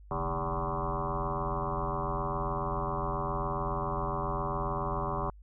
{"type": "tone with frequency modulation", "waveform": "sine", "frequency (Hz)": 577, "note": "D5", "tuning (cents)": -31, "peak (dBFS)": -29, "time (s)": [0.11, 5.3], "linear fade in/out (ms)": 2, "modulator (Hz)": 87.3, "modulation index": 6.9, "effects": ["added 50 Hz sine -49 dBFS peak until 5.42 s"]}